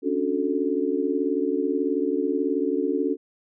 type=chord; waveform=sine; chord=D major seventh; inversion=third; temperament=just; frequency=275.3 / 293.7 / 367.1 / 440.5 Hz; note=C#4 / D4 / F#4 / A4; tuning=-12 / 0 / -14 / +2 cents; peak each=-27 dBFS; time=0.02-3.17 s; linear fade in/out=50 ms; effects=none